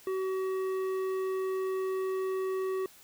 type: tone with tanh clipping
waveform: sine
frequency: 378.6 Hz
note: F#4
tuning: 40 cents sharp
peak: -31 dBFS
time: 0.07-2.86 s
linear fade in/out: 2 ms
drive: 11 dB
effects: white hiss -56 dBFS RMS until 3.03 s